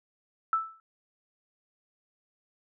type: tone with exponential decay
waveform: sine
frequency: 1318.5 Hz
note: E6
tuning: in tune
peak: -20 dBFS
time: 0.53-0.8 s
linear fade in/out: 1 ms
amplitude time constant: 58 ms
effects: none